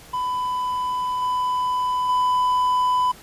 triangle tone with level steps, 1000 Hz, B5, 21 cents sharp, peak -20 / -18 / -15 dBFS, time 0.13-3.12 s, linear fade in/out 10 ms, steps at 1.22 / 2.09 s, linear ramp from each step 2 ms, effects pink hiss -45 dBFS RMS until 3.22 s + resampled to 32000 Hz

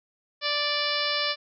harmonic tone, 586 Hz, D5, 4 cents flat, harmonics 1 / 2 / 3 / 4 / 5 / 6 / 7 / 8 / 9, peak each -33 / -33 / -33 / -33 / -33 / -33 / -33 / -33 / -33 dBFS, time 0.41-1.36 s, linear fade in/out 50 ms, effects none

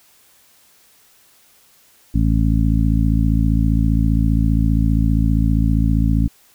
harmonic tone, 55.1 Hz, A1, 3 cents sharp, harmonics 1 / 2 / 3 / 4 / 5, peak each -16 / -19 / -21 / -22 / -23 dBFS, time 2.14-6.28 s, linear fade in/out 10 ms, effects white hiss -53 dBFS RMS until 6.54 s

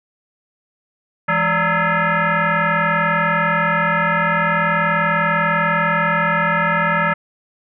sine tone with frequency modulation, 207.7 Hz, G#3, in tune, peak -14 dBFS, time 1.28-7.14 s, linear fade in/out 10 ms, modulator 375 Hz, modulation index 5, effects none

